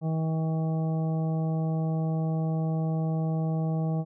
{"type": "harmonic tone", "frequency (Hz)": 160, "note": "D#3", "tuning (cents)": 49, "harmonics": [1, 2, 3, 4, 5, 7], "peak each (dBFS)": [-25, -38, -39, -39, -41, -51], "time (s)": [0.01, 4.05], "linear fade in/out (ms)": 50, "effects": []}